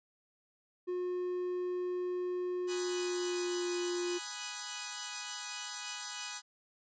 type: tone with pitch glide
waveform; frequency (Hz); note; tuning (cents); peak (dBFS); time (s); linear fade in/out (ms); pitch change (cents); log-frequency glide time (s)
triangle; 360 to 352.4; F#4 to F4; -47 to +16; -31; 0.87-4.19; 20; -37; 2.63-3.73
type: chord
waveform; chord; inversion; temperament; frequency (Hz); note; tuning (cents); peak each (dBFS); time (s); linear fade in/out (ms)
5% pulse; G# minor seventh; none; equal; 830.6 / 987.8 / 1244.5 / 1480; G#5 / B5 / D#6 / F#6; 0 / 0 / 0 / 0; -32; 2.67-6.42; 50
effects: resampled to 16000 Hz